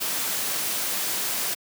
white noise, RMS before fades -27 dBFS, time 0-1.55 s, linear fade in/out 20 ms, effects high-pass 150 Hz 12 dB/octave

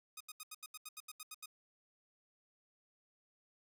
5% pulse tone bursts, 1244.5 Hz, D#6, in tune, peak -34 dBFS, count 12, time 0.17-1.459 s, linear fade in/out 5 ms, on 35 ms, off 79 ms, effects none

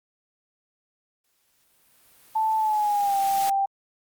white noise with exponential growth, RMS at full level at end -32 dBFS, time 1.24-3.5 s, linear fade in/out 5 ms, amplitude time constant 490 ms
sine tone with pitch glide, 878 to 786.7 Hz, A5 to G5, -4 to +6 cents, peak -20 dBFS, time 2.35-3.66 s, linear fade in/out 10 ms, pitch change -190 cents, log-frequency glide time 2.58-3.19 s
effects Opus 48 kbps

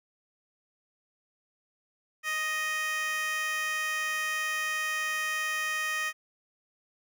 15% pulse tone with high-pass filter, 623 Hz, D#5, 2 cents sharp, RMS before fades -31 dBFS, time 2.23-6.13 s, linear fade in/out 50 ms, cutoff 1700 Hz, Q 1.8, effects none

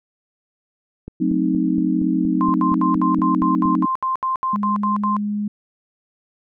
click train, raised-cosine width 3 ms, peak -19 dBFS, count 12, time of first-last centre 1.08-3.656 s, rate 4.27 Hz
sine chord, F# diminished seventh, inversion none, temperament equal with one note detuned, 184.46 / 220 / 261.6 / 311.1 Hz, F#3 / A3 / C4 / Eb4, -5 / 0 / 0 / 0 cents, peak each -22 / -25 / -21 / -20 dBFS, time 1.2-3.86 s, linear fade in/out 10 ms
sine tone bursts, 1046.5 Hz, C6, in tune, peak -18 dBFS, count 14, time 2.41-5.166 s, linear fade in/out 0 ms, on 130 ms, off 72 ms
sine tone with pitch glide, 205 to 207.4 Hz, G#3 to G#3, -22 to -2 cents, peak -20 dBFS, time 4.53-5.48 s, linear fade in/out 5 ms, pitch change +20 cents, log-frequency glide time 4.66-5.37 s
effects none

